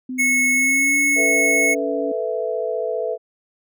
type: tone with pitch glide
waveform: sine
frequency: 255.4 to 283.4 Hz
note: C4 to C#4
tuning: -42 to +38 cents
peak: -25 dBFS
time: 0.09-2.12 s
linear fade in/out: 5 ms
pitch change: +180 cents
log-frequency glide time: 0.53-0.98 s
type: tone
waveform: square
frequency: 2192 Hz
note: C#7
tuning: 20 cents flat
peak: -16 dBFS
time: 0.18-1.75 s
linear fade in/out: 20 ms
type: chord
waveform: sine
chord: A suspended second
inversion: none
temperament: just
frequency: 440 / 495 / 660 Hz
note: A4 / B4 / E5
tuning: 0 / +4 / +2 cents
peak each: -25 dBFS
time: 1.15-3.18 s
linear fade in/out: 50 ms
effects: none